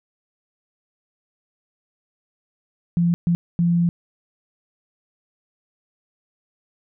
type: tone bursts at uneven times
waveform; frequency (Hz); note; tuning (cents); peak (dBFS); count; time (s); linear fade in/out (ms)
sine; 171.7; F3; -29; -15; 3; 2.97-3.14 / 3.27-3.35 / 3.59-3.89; 0
effects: none